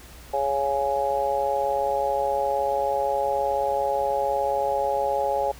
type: harmonic tone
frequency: 138.9 Hz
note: C#3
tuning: 4 cents sharp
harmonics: 3 / 4 / 5 / 6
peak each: -31 / -25 / -30 / -25 dBFS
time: 0.33-5.52 s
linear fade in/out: 10 ms
effects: added 60 Hz sine -46 dBFS peak until 5.59 s + pink hiss -47 dBFS RMS until 5.59 s